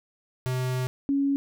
square / sine tone pair in turn, 127.8 / 278.4 Hz, C3 / C#4, -40 / +8 cents, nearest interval octave + minor second, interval 1348 cents, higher second, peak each -26 / -21 dBFS, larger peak second, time 0.46-0.87 / 1.09-1.36 s, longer first, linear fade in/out 0 ms, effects none

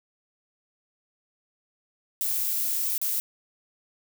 violet noise with dropouts, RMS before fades -27 dBFS, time 2.21-3.2 s, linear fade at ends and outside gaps 0 ms, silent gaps 2.979-3.015 s, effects none

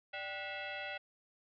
sine tone with frequency modulation, 590 Hz, D5, 8 cents sharp, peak -39 dBFS, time 0.13-0.98 s, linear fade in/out 10 ms, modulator 684 Hz, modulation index 3.9, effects none

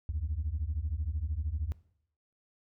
sine beating tone pair, 70.1 / 83.1 Hz, C#2 / E2, +20 / +15 cents, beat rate 13 Hz, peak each -33 / -33 dBFS, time 0.09-1.72 s, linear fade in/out 0 ms, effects noise-tail reverb RT60 0.7 s tail -20 dB re dry + tanh soft clip ceiling -25 dBFS

